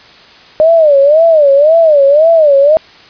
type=tone with vibrato; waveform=sine; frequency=606 Hz; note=D#5; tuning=46 cents flat; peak=-3 dBFS; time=0.6-2.77 s; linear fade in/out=0 ms; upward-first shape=sine; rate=1.9 Hz; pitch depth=170 cents each way; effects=white hiss -38 dBFS RMS until 3.09 s + resampled to 11025 Hz